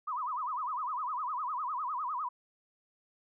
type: tone with vibrato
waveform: sine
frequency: 1108.7 Hz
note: C#6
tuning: in tune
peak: -32 dBFS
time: 0.07-2.29 s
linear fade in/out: 10 ms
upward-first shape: sine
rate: 9.9 Hz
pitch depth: 250 cents each way
effects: none